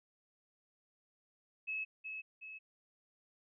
sine tone with echo, 2585 Hz, E7, 34 cents flat, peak -36 dBFS, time 1.67-1.85 s, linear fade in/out 20 ms, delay 370 ms, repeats 2, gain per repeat -5 dB, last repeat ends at 2.59 s, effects none

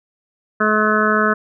harmonic tone, 214 Hz, A3, 48 cents flat, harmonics 1 / 2 / 3 / 5 / 6 / 7 / 8, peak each -20 / -21 / -23 / -23 / -19 / -19 / -24 dBFS, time 0.6-1.34 s, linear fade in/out 10 ms, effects none

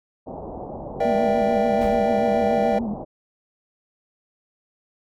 white low-pass noise, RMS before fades -34 dBFS, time 0.26-3.05 s, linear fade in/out 20 ms, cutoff 850 Hz, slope 48 dB/octave
triangle chord, E half-diminished seventh, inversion second, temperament equal with one note detuned, 476.2 / 587.3 / 659.3 / 784 Hz, Bb4 / D5 / E5 / G5, +37 / 0 / 0 / 0 cents, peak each -22 dBFS, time 1-2.79 s, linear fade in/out 5 ms
sine tone with vibrato, 220 Hz, A3, in tune, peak -24 dBFS, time 1.05-2.94 s, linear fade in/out 2 ms, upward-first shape sine, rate 6.9 Hz, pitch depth 130 cents each way
brown noise with exponential decay, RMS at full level -25 dBFS, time 1.81-2.21 s, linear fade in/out 5 ms, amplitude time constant 85 ms
effects none

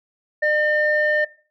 sine tone pair together, 604 / 1810 Hz, D5 / A6, +48 / +48 cents, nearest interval octave + perfect fifth, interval 1900 cents, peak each -19 / -18 dBFS, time 0.42-1.25 s, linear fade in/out 10 ms, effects noise-tail reverb RT60 0.4 s tail -19 dB re dry + tanh soft clip ceiling -10 dBFS

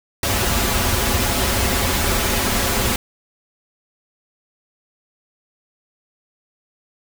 pink noise with comb filter, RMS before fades -19 dBFS, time 0.23-2.96 s, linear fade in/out 2 ms, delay 6.5 ms, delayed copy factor -0.7, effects none

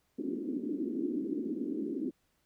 white band-pass noise, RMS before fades -35 dBFS, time 0.18-2.11 s, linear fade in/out 10 ms, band 230 to 350 Hz, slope 48 dB/octave, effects pink hiss -75 dBFS RMS until 2.45 s

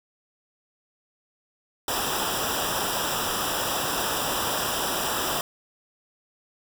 pink noise with comb filter, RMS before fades -27 dBFS, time 1.88-5.41 s, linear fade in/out 2 ms, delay 0.46 ms, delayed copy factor -0.85, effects none

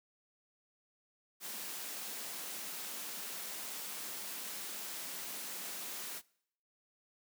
white high-pass noise, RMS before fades -43 dBFS, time 1.4-6.22 s, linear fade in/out 50 ms, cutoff 160 Hz, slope 96 dB/octave, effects noise-tail reverb RT60 0.7 s tail -24 dB re dry

